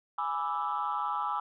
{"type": "chord", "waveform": "sine", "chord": "E dominant seventh", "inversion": "first", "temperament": "equal", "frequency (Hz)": [830.6, 987.8, 1174.7, 1318.5], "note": ["G#5", "B5", "D6", "E6"], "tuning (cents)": [0, 0, 0, 0], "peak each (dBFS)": -34, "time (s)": [0.18, 1.4], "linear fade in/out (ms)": 5, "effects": ["tanh soft clip ceiling -22 dBFS"]}